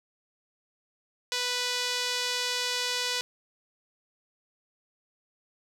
sawtooth tone with band-pass filter, 493.9 Hz, B4, in tune, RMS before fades -30 dBFS, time 1.32-3.21 s, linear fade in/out 0 ms, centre 4400 Hz, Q 1.3, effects none

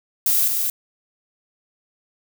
violet noise with echo, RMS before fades -18 dBFS, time 0.26-0.48 s, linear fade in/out 2 ms, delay 220 ms, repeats 1, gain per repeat -4 dB, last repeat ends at 0.7 s, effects none

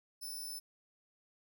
15% pulse tone with amplitude modulation, 5274 Hz, E8, in tune, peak -33 dBFS, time 0.21-0.6 s, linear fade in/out 20 ms, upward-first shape sine, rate 254 Hz, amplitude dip 60%, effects none

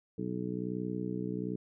harmonic tone, 61.2 Hz, B1, 15 cents flat, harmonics 2 / 3 / 4 / 5 / 6 / 7, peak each -42 / -37 / -41 / -39 / -45 / -41 dBFS, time 0.18-1.56 s, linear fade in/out 5 ms, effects none

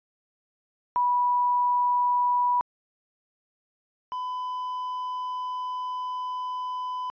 sine / triangle tone pair in turn, 980 / 1003.5 Hz, B5 / B5, -14 / +27 cents, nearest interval unison, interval 41 cents, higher second, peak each -20 / -27 dBFS, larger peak first, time 0.96-2.61 / 4.12-7.1 s, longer second, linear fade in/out 0 ms, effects resampled to 11025 Hz

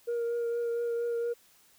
sine tone with vibrato, 470.4 Hz, A#4, 16 cents sharp, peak -26 dBFS, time 0.07-1.34 s, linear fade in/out 20 ms, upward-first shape triangle, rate 4.3 Hz, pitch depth 18 cents each way, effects tanh soft clip ceiling -27 dBFS + white hiss -62 dBFS RMS until 1.78 s

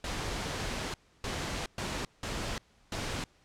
pink noise bursts at uneven times, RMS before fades -35 dBFS, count 5, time 0.04-0.94 / 1.24-1.66 / 1.78-2.05 / 2.23-2.58 / 2.92-3.24 s, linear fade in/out 2 ms, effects pink hiss -65 dBFS RMS until 3.44 s + low-pass 7000 Hz 12 dB/octave

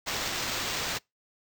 white noise with sample-and-hold, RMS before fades -32 dBFS, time 0.06-0.99 s, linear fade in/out 20 ms, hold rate 11025 Hz, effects noise-tail reverb RT60 0.2 s tail -26 dB re dry

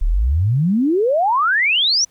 sine exponential sweep, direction up, 32.56 to 6050 Hz, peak -13 dBFS, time 0.01-2.05 s, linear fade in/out 10 ms, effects pink hiss -58 dBFS RMS until 2.1 s

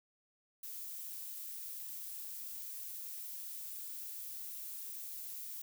violet noise, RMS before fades -45 dBFS, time 0.63-5.62 s, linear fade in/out 5 ms, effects none

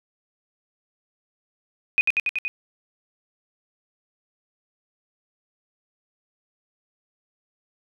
sine tone with echo, 2489 Hz, D#7, in tune, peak -14 dBFS, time 1.98-2.01 s, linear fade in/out 0 ms, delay 94 ms, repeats 5, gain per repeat -2 dB, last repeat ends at 2.48 s, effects none

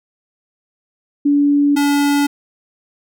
sine / square tone pair in turn, 287.2 / 286.1 Hz, D4 / D4, -39 / -45 cents, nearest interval unison, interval 6 cents, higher first, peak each -10 / -13 dBFS, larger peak first, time 1.25-1.76 / 1.76-2.27 s, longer neither, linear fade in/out 10 ms, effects none

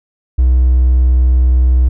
triangle tone with hard clipping, 62.8 Hz, B1, 30 cents sharp, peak -7 dBFS, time 0.38-1.89 s, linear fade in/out 10 ms, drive 4 dB, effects none

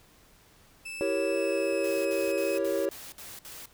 40% pulse tone with pitch glide, 2632 to 2547 Hz, E7 to D#7, -3 to +40 cents, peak -36 dBFS, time 0.85-2.58 s, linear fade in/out 10 ms, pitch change -57 cents, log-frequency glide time 1.25-2.14 s
triangle chord, E diminished seventh, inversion none, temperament equal, 329.6 / 392 / 466.2 / 554.4 Hz, E4 / G4 / Bb4 / Db5, 0 / 0 / 0 / 0 cents, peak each -31 / -29 / -32 / -27 dBFS, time 1.01-2.89 s, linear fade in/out 0 ms
white noise bursts, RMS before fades -44 dBFS, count 7, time 1.84-3.658 s, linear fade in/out 2 ms, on 210 ms, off 58 ms
effects pink hiss -59 dBFS RMS until 3.73 s

